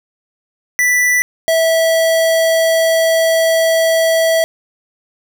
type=tone pair in turn; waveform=square; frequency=1975.5 / 653.2 Hz; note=B6 / E5; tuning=0 / -16 cents; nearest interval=octave + perfect fifth; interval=1916 cents; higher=first; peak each=-11 dBFS; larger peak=neither; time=0.79-1.22 / 1.48-4.44 s; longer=second; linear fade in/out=0 ms; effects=none

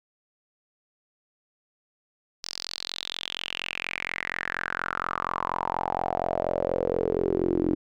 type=tone with band-pass filter sweep; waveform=sawtooth; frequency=44.22 Hz; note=F1; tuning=22 cents sharp; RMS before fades=-29 dBFS; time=2.43-7.75 s; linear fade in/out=10 ms; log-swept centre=5200 to 310 Hz; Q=5.7; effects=none

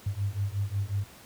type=beating tone pair; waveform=sine; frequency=97.5 / 103 Hz; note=G2 / G#2; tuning=-9 / -14 cents; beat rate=5.5 Hz; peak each=-30 dBFS; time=0.06-1.04 s; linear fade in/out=5 ms; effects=pink hiss -51 dBFS RMS until 1.25 s + high-pass 60 Hz 12 dB/octave

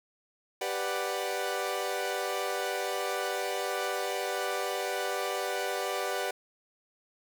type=chord; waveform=sawtooth; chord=G major seventh; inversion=none; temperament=equal; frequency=392 / 493.9 / 587.3 / 740 Hz; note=G4 / B4 / D5 / F#5; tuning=0 / 0 / 0 / 0 cents; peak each=-32 dBFS; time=0.61-6.31 s; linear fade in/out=5 ms; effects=none

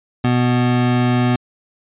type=tone pair together; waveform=square; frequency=123.47 / 246.8 Hz; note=B2 / B3; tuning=0 / -1 cents; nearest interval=octave; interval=1199 cents; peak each=-17 dBFS; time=0.24-1.36 s; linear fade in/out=5 ms; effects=resampled to 8000 Hz

